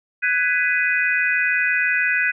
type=chord; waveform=sine; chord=G# minor seventh; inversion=third; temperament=just; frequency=1495.1 / 1661.2 / 1993.5 / 2492 Hz; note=F#6 / G#6 / B6 / D#7; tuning=+18 / 0 / +16 / +2 cents; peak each=-21 / -24 / -23 / -22 dBFS; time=0.22-2.32 s; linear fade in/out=20 ms; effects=none